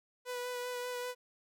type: tone with vibrato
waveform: sawtooth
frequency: 493.9 Hz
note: B4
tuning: in tune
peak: -33 dBFS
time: 0.25-1.15 s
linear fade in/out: 50 ms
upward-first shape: sine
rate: 5.1 Hz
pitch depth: 16 cents each way
effects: none